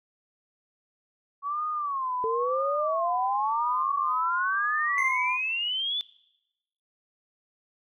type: tone with vibrato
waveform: sine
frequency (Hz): 1109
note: C#6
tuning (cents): 0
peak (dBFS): -27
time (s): 1.42-5.39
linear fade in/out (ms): 50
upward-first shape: sine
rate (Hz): 0.98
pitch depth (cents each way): 180
type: exponential sweep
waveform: sine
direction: up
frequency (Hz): 440 to 3520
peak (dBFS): -26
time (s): 2.24-6.01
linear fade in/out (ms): 0
type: tone with exponential decay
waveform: triangle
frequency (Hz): 2090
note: C7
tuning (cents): -2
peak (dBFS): -23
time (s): 4.98-5.77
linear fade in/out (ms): 1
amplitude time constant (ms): 170
effects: noise-tail reverb RT60 0.9 s tail -21 dB re dry